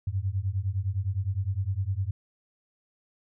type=beating tone pair; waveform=sine; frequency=91.9 / 101.7 Hz; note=F#2 / G#2; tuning=-11 / -36 cents; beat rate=9.8 Hz; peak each=-29 dBFS; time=0.07-2.11 s; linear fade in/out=5 ms; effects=none